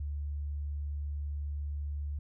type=tone; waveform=sine; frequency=72.7 Hz; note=D2; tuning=17 cents flat; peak=-33 dBFS; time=0-2.19 s; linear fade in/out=5 ms; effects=none